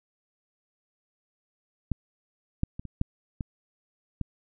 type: clicks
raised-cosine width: 5 ms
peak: -14 / -12 / -23 / -26 / -12 / -19 / -17 dBFS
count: 7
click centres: 1.917 / 2.634 / 2.795 / 2.853 / 3.014 / 3.408 / 4.213 s
effects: none